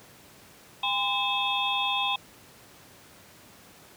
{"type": "tone cluster", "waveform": "sine", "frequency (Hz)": [804, 1023, 2600, 3298, 3603], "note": ["G5", "C6", "E7", "G#7", "A7"], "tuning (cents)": [44, -39, -24, -13, 40], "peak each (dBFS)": -31, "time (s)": [0.83, 2.16], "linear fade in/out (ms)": 5, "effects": ["pink hiss -52 dBFS RMS until 3.96 s", "high-pass 100 Hz 12 dB/octave"]}